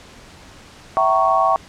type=chord; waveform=sine; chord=E diminished seventh; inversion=none; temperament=equal with one note detuned; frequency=659.3 / 765.6 / 932.3 / 1108.7 Hz; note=E5 / G5 / Bb5 / Db6; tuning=0 / -41 / 0 / 0 cents; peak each=-19 / -18 / -23 / -17 dBFS; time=0.97-1.56 s; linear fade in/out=0 ms; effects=pink hiss -43 dBFS RMS until 1.68 s + low-pass 7000 Hz 12 dB/octave